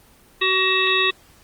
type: harmonic tone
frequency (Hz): 377.1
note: F#4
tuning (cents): +33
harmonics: 1 / 3 / 5 / 7 / 9 / 10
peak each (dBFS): -24 / -24 / -23 / -21 / -27 / -22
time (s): 0.41-1.11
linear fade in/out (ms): 10
effects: pink hiss -52 dBFS RMS until 1.43 s + Opus 24 kbps